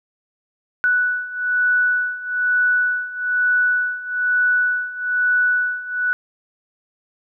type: beating tone pair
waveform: sine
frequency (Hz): 1480 / 1481.1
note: F#6 / F#6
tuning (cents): 0 / +1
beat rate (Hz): 1.1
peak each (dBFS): -21 / -18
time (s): 0.84-6.13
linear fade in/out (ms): 0
effects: none